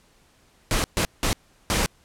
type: noise bursts at uneven times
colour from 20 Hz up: pink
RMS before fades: -22 dBFS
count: 4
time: 0.71-0.84 / 0.97-1.05 / 1.23-1.33 / 1.7-1.86 s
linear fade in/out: 0 ms
effects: pink hiss -59 dBFS RMS until 2.04 s + low-pass 11000 Hz 12 dB/octave